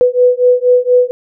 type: beating tone pair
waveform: sine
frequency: 493.9 / 498.1 Hz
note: B4 / B4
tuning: 0 / +15 cents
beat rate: 4.2 Hz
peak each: -10 dBFS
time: 0.01-1.11 s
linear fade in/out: 0 ms
effects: none